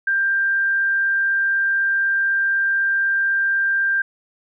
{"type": "tone", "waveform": "sine", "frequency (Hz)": 1586, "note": "G6", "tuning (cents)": 20, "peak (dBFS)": -16, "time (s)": [0.07, 4.02], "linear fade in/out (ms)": 5, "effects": []}